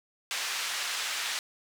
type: band-pass noise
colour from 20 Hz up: pink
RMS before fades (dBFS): -33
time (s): 0.31-1.39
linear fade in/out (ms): 0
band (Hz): 1600 to 7400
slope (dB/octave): 12
effects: none